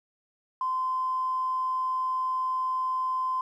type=tone with tanh clipping; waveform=triangle; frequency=1032 Hz; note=C6; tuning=24 cents flat; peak=-25 dBFS; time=0.61-3.41 s; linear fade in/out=2 ms; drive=2 dB; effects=none